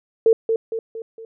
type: tone with echo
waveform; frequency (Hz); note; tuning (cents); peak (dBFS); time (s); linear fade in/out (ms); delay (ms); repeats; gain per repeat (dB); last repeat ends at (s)
sine; 450.4; A4; +40; -10; 0.26-0.33; 2; 230; 4; -6; 1.25
effects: none